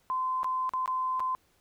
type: tone with dropouts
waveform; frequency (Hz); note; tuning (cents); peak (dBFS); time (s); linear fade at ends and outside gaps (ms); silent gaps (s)
sine; 1030; C6; -28; -27; 0.1-1.35; 0; 0.432-0.444 / 0.693-0.736 / 0.859-0.877 / 1.196-1.203
effects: pink hiss -68 dBFS RMS until 1.6 s